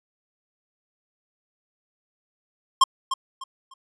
square tone with echo, 1066 Hz, C6, 32 cents sharp, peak -12 dBFS, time 2.81-2.84 s, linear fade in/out 5 ms, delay 300 ms, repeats 3, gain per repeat -11 dB, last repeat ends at 3.74 s, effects resampled to 22050 Hz

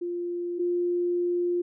sine tone pair in turn, 349.2 / 351.4 Hz, F4 / F4, 0 / +11 cents, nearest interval unison, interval 11 cents, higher second, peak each -28 / -23 dBFS, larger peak second, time 0.01-0.59 / 0.59-1.62 s, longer second, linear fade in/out 10 ms, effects none

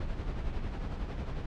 brown noise with tremolo, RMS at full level -33 dBFS, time 0-1.46 s, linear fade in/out 5 ms, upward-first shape sine, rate 11 Hz, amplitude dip 45%, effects low-pass 4000 Hz 12 dB/octave

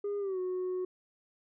sine tone with pitch glide, 407.3 to 367.1 Hz, G#4 to F#4, -34 to -14 cents, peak -29 dBFS, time 0.04-0.85 s, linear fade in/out 5 ms, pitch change -180 cents, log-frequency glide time 0.19-0.39 s, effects tanh soft clip ceiling -30 dBFS

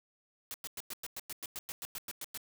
white noise bursts, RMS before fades -41 dBFS, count 15, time 0.51-2.375 s, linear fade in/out 0 ms, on 31 ms, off 100 ms, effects none

